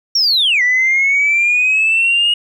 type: linear two-way sweep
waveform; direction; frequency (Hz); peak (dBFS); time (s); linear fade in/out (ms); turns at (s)
sine; down then up; 5650 to 1952 to 2880; -9; 0.15-2.34; 5; 0.62
effects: tanh soft clip ceiling -7 dBFS